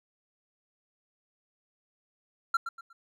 triangle tone with echo, 1366 Hz, F6, 39 cents flat, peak -20 dBFS, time 2.54-2.57 s, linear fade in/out 5 ms, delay 120 ms, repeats 3, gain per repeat -10 dB, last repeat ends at 2.93 s, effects none

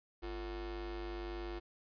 45% pulse ring-modulated tone, 198.7 Hz, G3, 24 cents sharp, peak -37 dBFS, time 0.22-1.6 s, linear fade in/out 20 ms, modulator 148 Hz, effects resampled to 11025 Hz + 13-bit

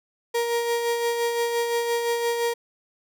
35% pulse tone with tremolo, 470 Hz, A#4, 14 cents sharp, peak -19 dBFS, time 0.34-2.54 s, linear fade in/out 10 ms, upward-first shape sine, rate 5.8 Hz, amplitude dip 40%, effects none

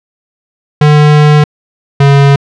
square tone pair in turn, 149.6 / 140 Hz, D3 / C#3, +32 / +18 cents, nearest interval minor second, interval 114 cents, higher first, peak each -3 dBFS, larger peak neither, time 0.81-1.44 / 2-2.36 s, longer first, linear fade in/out 5 ms, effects low-pass 4000 Hz 12 dB/octave

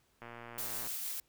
click train, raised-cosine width 0.5 ms, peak -32 dBFS, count 78, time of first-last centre 0.22-0.873 s, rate 118 Hz
blue noise with tremolo, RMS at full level -38 dBFS, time 0.58-1.2 s, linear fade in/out 2 ms, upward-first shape triangle, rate 6.6 Hz, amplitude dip 25%
effects pink hiss -72 dBFS RMS until 1.28 s

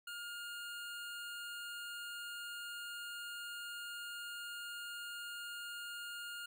25% pulse tone, 1416 Hz, F6, 23 cents sharp, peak -40 dBFS, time 0.07-6.46 s, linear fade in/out 5 ms, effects none

